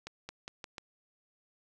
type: accelerating click train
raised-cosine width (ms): 0.2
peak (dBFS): -24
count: 5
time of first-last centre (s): 0.07-0.782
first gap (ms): 220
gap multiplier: 0.86
effects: none